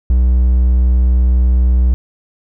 triangle tone, 62 Hz, B1, 7 cents sharp, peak -6 dBFS, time 0.1-1.94 s, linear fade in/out 0 ms, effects none

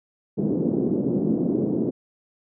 pink band-pass noise, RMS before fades -23 dBFS, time 0.37-1.91 s, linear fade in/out 20 ms, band 180 to 390 Hz, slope 24 dB/octave, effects none

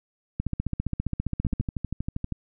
two click trains, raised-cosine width 5 ms, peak -14 / -16 dBFS, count 19 / 12, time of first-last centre 0.4-1.6 / 1.45-2.323 s, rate 15 / 12.6 Hz, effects none

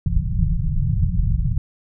pink low-pass noise, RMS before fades -19 dBFS, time 0.06-1.58 s, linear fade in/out 2 ms, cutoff 180 Hz, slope 96 dB/octave, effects none

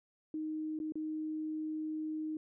sine tone with dropouts, 311.1 Hz, D#4, in tune, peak -35 dBFS, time 0.34-2.37 s, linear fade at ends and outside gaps 2 ms, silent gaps 0.79-0.8 / 0.922-0.955 s, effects none

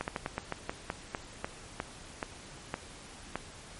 slowing click train, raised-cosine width 0.5 ms, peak -17 dBFS, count 14, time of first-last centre 0.01-3.356 s, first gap 69 ms, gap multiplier 1.2, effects pink hiss -49 dBFS RMS until 3.79 s + MP3 48 kbps

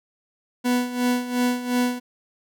40% pulse tone with tremolo, 246.8 Hz, B3, 1 cent flat, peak -17 dBFS, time 0.64-2 s, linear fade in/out 20 ms, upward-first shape sine, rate 2.8 Hz, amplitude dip 75%, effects none

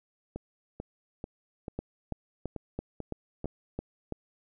two click trains, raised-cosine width 2 ms, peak -20 / -23 dBFS, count 8 / 8, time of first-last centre 1.79-4.123 / 0.36-3.444 s, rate 3 / 2.27 Hz, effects none

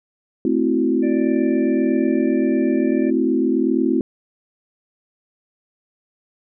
sine chord, F# half-diminished seventh, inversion first, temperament equal, 220 / 261.6 / 329.6 / 370 Hz, A3 / C4 / E4 / F#4, 0 / 0 / 0 / 0 cents, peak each -23 / -19 / -20 / -23 dBFS, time 0.45-4.01 s, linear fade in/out 2 ms
harmonic tone, 587.3 Hz, D5, in tune, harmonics 1 / 3 / 4, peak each -29 / -39 / -41 dBFS, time 1.02-3.11 s, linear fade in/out 20 ms
effects none

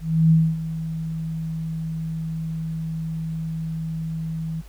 sine tone with ADSR envelope, 161.2 Hz, E3, 38 cents flat, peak -11 dBFS, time 0-4.62 s, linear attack 310 ms, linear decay 250 ms, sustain -14 dB, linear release 24 ms, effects added 50 Hz sine -40 dBFS peak until 4.68 s + pink hiss -53 dBFS RMS until 4.68 s

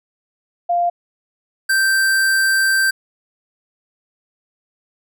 sine / square tone pair in turn, 697 / 1564.7 Hz, F5 / G6, -4 / -4 cents, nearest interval octave + major second, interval 1400 cents, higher second, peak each -14 dBFS, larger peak neither, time 0.69-0.9 / 1.69-2.91 s, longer second, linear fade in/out 10 ms, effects none

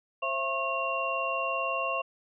sine tone cluster, 532 / 670 / 1085 / 2760 Hz, C5 / E5 / C#6 / F7, +29 / +28 / -37 / -21 cents, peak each -35 / -34 / -31 / -33 dBFS, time 0.22-2.02 s, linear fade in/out 10 ms, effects none

